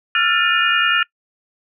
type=tone cluster; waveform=sine; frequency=1349 / 1419 / 1774 / 2454 / 2846 Hz; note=E6 / F6 / A6 / D#7 / F7; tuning=+40 / +27 / +14 / -25 / +32 cents; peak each=-20 dBFS; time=0.15-1.03 s; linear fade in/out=2 ms; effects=noise-tail reverb RT60 0.1 s tail -23 dB re dry